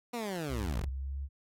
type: linear sweep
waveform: 15% pulse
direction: down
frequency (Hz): 246.9 to 32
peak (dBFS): -28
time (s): 0.13-0.85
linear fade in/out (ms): 10
type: tone with pitch glide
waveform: sine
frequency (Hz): 65.2 to 69.08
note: C2 to C#2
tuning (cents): -5 to -5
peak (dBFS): -34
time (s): 0.48-1.29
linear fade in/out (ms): 50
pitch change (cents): +100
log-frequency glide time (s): 0.79-1.18
effects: AAC 48 kbps